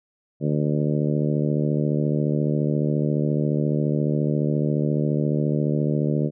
harmonic tone, 74.4 Hz, D2, 23 cents sharp, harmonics 2 / 3 / 4 / 5 / 6 / 7 / 8, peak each -22 / -26 / -28 / -30 / -32 / -33 / -34 dBFS, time 0.4-6.31 s, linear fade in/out 50 ms, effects none

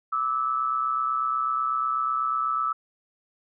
sine tone pair together, 1176.9 / 1305 Hz, D6 / E6, +3 / -18 cents, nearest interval major second, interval 179 cents, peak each -29 / -24 dBFS, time 0.12-2.73 s, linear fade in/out 10 ms, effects none

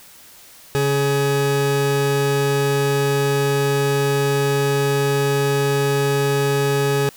40% pulse tone pair together, 140 / 420 Hz, C#3 / G#4, +18 / +19 cents, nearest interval octave + perfect fifth, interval 1901 cents, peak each -19 dBFS, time 0.75-7.09 s, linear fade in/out 0 ms, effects white hiss -45 dBFS RMS until 7.16 s

